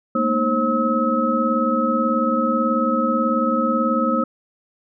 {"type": "tone cluster", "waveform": "sine", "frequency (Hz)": [217.1, 235.4, 307.9, 534, 1287], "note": ["A3", "A#3", "D#4", "C5", "E6"], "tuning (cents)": [-23, 17, -18, 35, -42], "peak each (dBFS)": [-27, -21, -26, -23, -21], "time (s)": [0.15, 4.24], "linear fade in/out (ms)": 5, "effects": []}